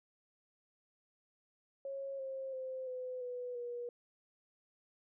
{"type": "tone with pitch steps", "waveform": "sine", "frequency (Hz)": [547, 533.3, 519.9, 506.8, 494.1, 481.7], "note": ["C#5", "C5", "C5", "B4", "B4", "B4"], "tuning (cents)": [-23, 33, -11, 45, 1, -43], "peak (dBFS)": -39, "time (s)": [1.85, 3.89], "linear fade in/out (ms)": 2, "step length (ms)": 340, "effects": []}